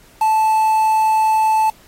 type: tone with quantisation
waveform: triangle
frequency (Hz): 875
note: A5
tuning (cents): -10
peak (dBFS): -10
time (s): 0.21-1.7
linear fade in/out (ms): 5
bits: 5
effects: pink hiss -49 dBFS RMS until 1.87 s + AAC 48 kbps